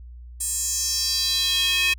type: tone with high-pass filter sweep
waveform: square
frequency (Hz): 362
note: F#4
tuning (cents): -38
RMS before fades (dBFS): -23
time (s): 0.4-1.94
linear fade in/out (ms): 10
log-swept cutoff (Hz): 8600 to 2500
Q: 4
effects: added 60 Hz sine -38 dBFS peak until 1.98 s